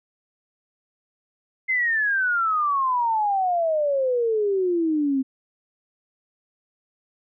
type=exponential sweep; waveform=sine; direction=down; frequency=2093 to 260.6 Hz; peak=-19 dBFS; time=1.68-5.23 s; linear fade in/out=20 ms; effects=none